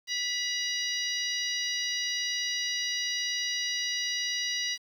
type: harmonic tone with a mistuned harmonic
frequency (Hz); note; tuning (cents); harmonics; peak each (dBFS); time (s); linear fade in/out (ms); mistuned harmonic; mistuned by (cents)
961; B5; -48; 2 / 3 / 4 / 5 / 6; -35 / -35 / -35 / -35 / -35; 0.07-4.78; 50; 2; +48
effects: 9-bit